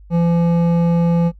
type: tone with hard clipping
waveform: sine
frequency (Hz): 170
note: F3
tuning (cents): -46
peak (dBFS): -14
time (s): 0.1-1.32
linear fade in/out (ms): 50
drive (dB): 10
effects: noise-tail reverb RT60 0.1 s tail -22 dB re dry + added 50 Hz sine -39 dBFS peak until 1.39 s